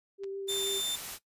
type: tone with vibrato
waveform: sine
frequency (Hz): 392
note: G4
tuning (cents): 0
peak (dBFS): -35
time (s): 0.18-0.82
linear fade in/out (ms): 50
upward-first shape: triangle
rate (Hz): 6.3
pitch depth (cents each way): 13
type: clicks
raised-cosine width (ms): 0.2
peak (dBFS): -35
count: 2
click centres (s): 0.236 / 0.242
type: noise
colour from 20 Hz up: white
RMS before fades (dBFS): -40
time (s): 0.47-1.19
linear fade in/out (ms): 50
type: tone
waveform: sawtooth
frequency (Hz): 3571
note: A7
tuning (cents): +25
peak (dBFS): -28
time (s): 0.48-0.96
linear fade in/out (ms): 10
effects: noise-tail reverb RT60 0.1 s tail -17 dB re dry + resampled to 32000 Hz